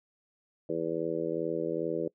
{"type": "harmonic tone", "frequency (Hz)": 82.41, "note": "E2", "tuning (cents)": 0, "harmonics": [2, 3, 4, 5, 6, 7], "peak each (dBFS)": [-41, -43, -34, -35, -34, -38], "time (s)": [0.69, 2.08], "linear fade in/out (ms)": 5, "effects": ["noise-tail reverb RT60 0.1 s tail -23 dB re dry"]}